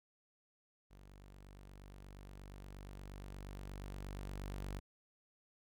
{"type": "tone with level ramp", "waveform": "sawtooth", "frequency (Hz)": 48.47, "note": "G1", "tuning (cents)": -19, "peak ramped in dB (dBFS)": [-53, -37], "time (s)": [0.9, 4.8], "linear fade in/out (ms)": 20, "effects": []}